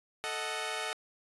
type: chord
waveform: 10% pulse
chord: D# diminished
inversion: second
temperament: equal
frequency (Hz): 440 / 622.3 / 740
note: A4 / D#5 / F#5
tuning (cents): 0 / 0 / 0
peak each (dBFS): -30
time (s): 0.24-0.93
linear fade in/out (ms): 0
effects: resampled to 24000 Hz